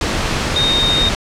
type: tone in noise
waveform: sine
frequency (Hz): 3700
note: A#7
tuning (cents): -14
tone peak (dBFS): -13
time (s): 0.56-1.09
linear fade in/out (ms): 2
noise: pink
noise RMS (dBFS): -18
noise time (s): 0.01-1.15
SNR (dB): +2
effects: low-pass 6000 Hz 12 dB/octave